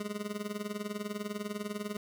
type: tone with tremolo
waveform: 25% pulse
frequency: 207.7 Hz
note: G#3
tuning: in tune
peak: -28 dBFS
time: 0-1.97 s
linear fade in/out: 2 ms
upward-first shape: triangle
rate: 20 Hz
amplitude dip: 90%
effects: none